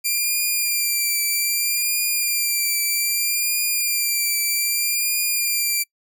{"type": "tone with vibrato", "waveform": "5% pulse", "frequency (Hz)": 2378, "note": "D7", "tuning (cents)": 21, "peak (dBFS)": -10, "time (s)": [0.04, 5.84], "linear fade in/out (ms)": 20, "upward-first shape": "triangle", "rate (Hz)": 0.63, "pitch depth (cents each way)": 38, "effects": ["noise-tail reverb RT60 0.1 s tail -25 dB re dry"]}